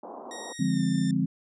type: band-pass noise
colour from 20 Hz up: white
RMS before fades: -41 dBFS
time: 0.03-0.53 s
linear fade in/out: 5 ms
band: 220 to 1000 Hz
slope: 48 dB/octave
type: tone with pitch glide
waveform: 10% pulse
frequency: 1877 to 1793.3 Hz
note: A#6 to A6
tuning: +11 to +32 cents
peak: -30 dBFS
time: 0.31-1.11 s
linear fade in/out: 2 ms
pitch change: -79 cents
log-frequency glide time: 0.65-0.84 s
type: chord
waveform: sine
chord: D half-diminished seventh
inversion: none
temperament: equal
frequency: 146.83 / 174.61 / 207.7 / 261.6 Hz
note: D3 / F3 / Ab3 / C4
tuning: 0 / 0 / 0 / 0 cents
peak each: -30 / -27 / -29 / -27 dBFS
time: 0.59-1.26 s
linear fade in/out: 10 ms
effects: resampled to 22050 Hz